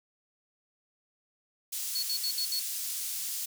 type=high-pass noise; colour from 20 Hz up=pink; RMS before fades=-35 dBFS; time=1.72-3.46 s; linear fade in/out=10 ms; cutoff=6000 Hz; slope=12 dB/octave
type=tone bursts; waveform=sine; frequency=4386 Hz; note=C#8; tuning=19 cents flat; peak=-29 dBFS; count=5; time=1.95-2.596 s; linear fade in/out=5 ms; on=78 ms; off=64 ms
effects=none